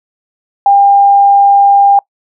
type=tone; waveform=sine; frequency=800 Hz; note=G5; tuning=35 cents sharp; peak=-3 dBFS; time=0.66-1.99 s; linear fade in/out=2 ms; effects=noise-tail reverb RT60 0.1 s tail -25 dB re dry